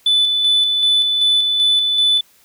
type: tone with tremolo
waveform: sine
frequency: 3493 Hz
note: A7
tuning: 13 cents flat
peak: -9 dBFS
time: 0.06-2.21 s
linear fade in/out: 5 ms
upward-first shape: square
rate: 2.6 Hz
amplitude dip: 40%
effects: tanh soft clip ceiling -9 dBFS + white hiss -53 dBFS RMS until 2.44 s